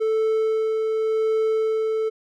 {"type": "tone with tremolo", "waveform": "triangle", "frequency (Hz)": 440, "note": "A4", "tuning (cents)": 0, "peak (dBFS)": -16, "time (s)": [0, 2.1], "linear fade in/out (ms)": 20, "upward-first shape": "sine", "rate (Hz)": 0.9, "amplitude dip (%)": 25, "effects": []}